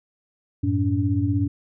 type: tone cluster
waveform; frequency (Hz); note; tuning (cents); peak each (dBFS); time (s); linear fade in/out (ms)
sine; 94 / 110.3 / 285.2; F#2 / A2 / C#4; +28 / +5 / +49; -23 / -24 / -23; 0.63-1.48; 10
effects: none